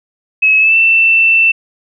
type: tone with pitch glide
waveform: sine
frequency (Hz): 2573 to 2673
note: E7 to E7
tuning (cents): -43 to +23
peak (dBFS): -6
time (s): 0.42-1.52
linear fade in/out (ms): 10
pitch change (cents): +66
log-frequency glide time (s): 0.59-0.76
effects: none